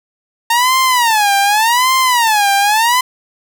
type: tone with vibrato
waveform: sawtooth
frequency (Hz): 912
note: A#5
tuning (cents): -38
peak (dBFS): -6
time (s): 0.5-3.01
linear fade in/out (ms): 5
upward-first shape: sine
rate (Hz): 0.86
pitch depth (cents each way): 240
effects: none